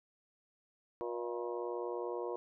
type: harmonic tone with a mistuned harmonic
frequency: 119.7 Hz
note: A#2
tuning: 46 cents sharp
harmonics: 3 / 4 / 5 / 6 / 7 / 8 / 9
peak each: -40 / -40 / -46 / -48 / -55 / -46 / -51 dBFS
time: 1.01-2.36 s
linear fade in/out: 0 ms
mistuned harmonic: 6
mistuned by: -73 cents
effects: none